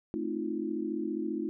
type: chord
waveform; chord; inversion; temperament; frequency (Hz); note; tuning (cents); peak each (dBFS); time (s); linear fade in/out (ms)
sine; F dominant seventh; first; just; 218.3 / 261.9 / 314.3 / 349.2; A3 / C4 / Eb4 / F4; -13 / +2 / +18 / 0; -37 / -39 / -34 / -36; 0.14-1.49; 0
effects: none